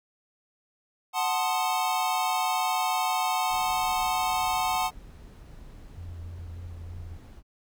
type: chord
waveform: square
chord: F# diminished seventh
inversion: none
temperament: equal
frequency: 740 / 880 / 1046.5 / 1244.5 Hz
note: F#5 / A5 / C6 / Eb6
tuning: 0 / 0 / 0 / 0 cents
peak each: -29 / -30 / -32 / -35 dBFS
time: 1.13-4.91 s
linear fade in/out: 50 ms
type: noise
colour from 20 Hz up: brown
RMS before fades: -46 dBFS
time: 3.49-7.43 s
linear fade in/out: 50 ms
type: tone with vibrato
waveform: sine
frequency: 86 Hz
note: F2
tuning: 26 cents flat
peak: -37 dBFS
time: 5.97-7.17 s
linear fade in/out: 5 ms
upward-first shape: sine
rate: 3.3 Hz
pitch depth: 30 cents each way
effects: none